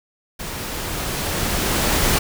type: noise with level ramp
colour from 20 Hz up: pink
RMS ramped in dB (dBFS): -30 to -17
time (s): 0.39-2.19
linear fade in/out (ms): 10
effects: none